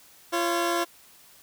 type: tone pair together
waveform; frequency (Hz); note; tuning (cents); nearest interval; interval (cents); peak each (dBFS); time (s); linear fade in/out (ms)
15% pulse; 342.6 / 549; F4 / C#5; -33 / -17; minor sixth; 816; -18 / -25; 0.32-0.85; 20
effects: white hiss -54 dBFS RMS until 1.42 s